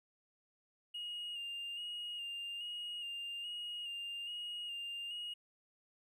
triangle tone with vibrato, 2840 Hz, F7, 28 cents sharp, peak -38 dBFS, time 0.94-5.34 s, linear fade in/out 10 ms, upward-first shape square, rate 1.2 Hz, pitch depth 24 cents each way, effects tanh soft clip ceiling -36 dBFS

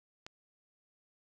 click, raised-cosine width 0.2 ms, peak -27 dBFS, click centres 0.265 s, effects none

